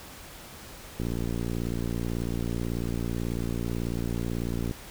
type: click train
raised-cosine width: 3 ms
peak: -18 dBFS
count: 217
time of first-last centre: 1-4.711 s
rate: 58.2 Hz
effects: pink hiss -45 dBFS RMS until 4.9 s